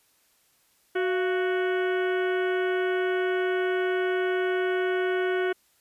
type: harmonic tone with a mistuned harmonic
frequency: 370 Hz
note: F#4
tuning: in tune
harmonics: 1 / 2 / 3 / 4 / 5 / 6 / 7 / 8 / 9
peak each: -24 / -34 / -40 / -32 / -39 / -40 / -49 / -44 / -50 dBFS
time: 0.95-5.53 s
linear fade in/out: 10 ms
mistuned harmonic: 2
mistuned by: -110 cents
effects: white hiss -65 dBFS RMS until 5.8 s + resampled to 32000 Hz